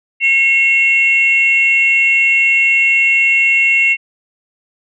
sine tone pair together, 2172 / 2736 Hz, C#7 / F7, -36 / -36 cents, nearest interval major third, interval 400 cents, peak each -11 dBFS, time 0.2-3.97 s, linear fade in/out 50 ms, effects tanh soft clip ceiling -1 dBFS

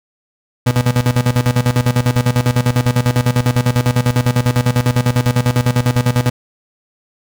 35% pulse tone with tremolo, 122.9 Hz, B2, 8 cents flat, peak -8 dBFS, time 0.66-6.3 s, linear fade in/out 10 ms, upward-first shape square, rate 10 Hz, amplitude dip 80%, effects none

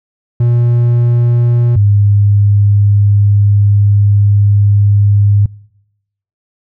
triangle / sine tone pair in turn, 119.6 / 101.94 Hz, A#2 / G#2, +45 / -32 cents, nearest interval minor third, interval 277 cents, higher first, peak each -5 dBFS, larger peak neither, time 0.4-1.76 / 1.76-5.46 s, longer second, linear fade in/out 5 ms, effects noise-tail reverb RT60 0.9 s tail -26 dB re dry

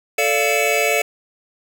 square tone cluster, 440.7 / 580 / 693 / 2248 / 2616 Hz, A4 / D5 / F5 / C#7 / E7, +3 / -22 / -14 / +24 / -14 cents, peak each -23 dBFS, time 0.18-1.02 s, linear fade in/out 5 ms, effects none

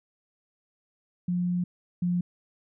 sine tone pair in turn, 177.6 / 176.71 Hz, F3 / F3, +29 / +21 cents, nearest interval unison, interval 8 cents, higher first, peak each -24 / -23 dBFS, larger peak second, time 1.28-1.64 / 2.02-2.21 s, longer first, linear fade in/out 5 ms, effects none

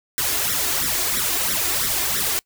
white noise with flanger, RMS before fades -22 dBFS, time 0.18-2.39 s, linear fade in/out 0 ms, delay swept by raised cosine 0.53 to 2.93 ms, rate 3 Hz, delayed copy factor +0.95, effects noise-tail reverb RT60 0.1 s tail -25 dB re dry

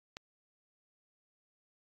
click, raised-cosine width 0.2 ms, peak -25 dBFS, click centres 0.169 s, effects AAC 64 kbps

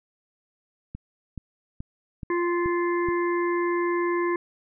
click train, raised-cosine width 5 ms, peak -22 dBFS, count 6, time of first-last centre 0.95-3.087 s, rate 2.34 Hz
harmonic tone, 347.8 Hz, F4, 7 cents flat, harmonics 1 / 3 / 5 / 6, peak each -23 / -29 / -35 / -36 dBFS, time 2.3-4.36 s, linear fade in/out 2 ms
effects none

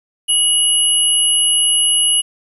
sine tone pair together, 2914 / 10882 Hz, F#7 / F9, -27 / -46 cents, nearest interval octave + major seventh, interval 2281 cents, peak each -14 dBFS, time 0.28-2.22 s, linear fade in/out 20 ms, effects 8-bit

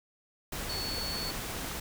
sine tone in noise, 4429 Hz, C#8, 2 cents flat, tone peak -35 dBFS, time 0.69-1.31 s, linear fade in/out 5 ms, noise pink, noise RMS -37 dBFS, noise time 0.52-1.8 s, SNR -1 dB, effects none

